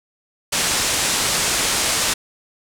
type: low-pass noise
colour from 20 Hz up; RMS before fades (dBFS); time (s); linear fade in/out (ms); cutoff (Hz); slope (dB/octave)
white; -20; 0.52-2.14; 10; 9300; 24
effects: none